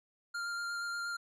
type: tone with vibrato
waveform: square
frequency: 1396.9 Hz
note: F6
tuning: in tune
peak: -36 dBFS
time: 0.34-1.17 s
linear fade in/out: 10 ms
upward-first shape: square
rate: 8.4 Hz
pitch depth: 9 cents each way
effects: low-pass 8000 Hz 12 dB/octave